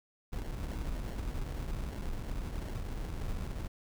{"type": "noise with sample-and-hold", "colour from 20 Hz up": "brown", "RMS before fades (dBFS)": -37, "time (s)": [0.32, 3.68], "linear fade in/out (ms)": 10, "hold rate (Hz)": 1225, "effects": []}